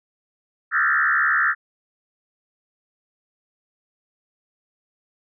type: tone with frequency modulation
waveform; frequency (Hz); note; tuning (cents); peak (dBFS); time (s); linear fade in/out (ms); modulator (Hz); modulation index
sine; 1568; G6; 0; -16; 0.71-1.55; 50; 72.1; 4
effects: none